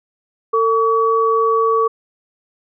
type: tone pair together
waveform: sine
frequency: 450.5 / 1135.2 Hz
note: A4 / C#6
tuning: +41 / +41 cents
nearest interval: octave + major third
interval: 1600 cents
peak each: -15 dBFS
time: 0.53-1.88 s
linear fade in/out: 10 ms
effects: none